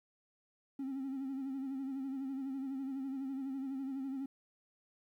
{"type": "tone with vibrato", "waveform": "triangle", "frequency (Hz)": 268.8, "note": "C4", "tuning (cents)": 47, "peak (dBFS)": -34, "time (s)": [0.79, 4.26], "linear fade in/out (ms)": 5, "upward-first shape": "sine", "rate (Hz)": 12, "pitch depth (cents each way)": 55, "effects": ["tanh soft clip ceiling -32 dBFS", "12-bit"]}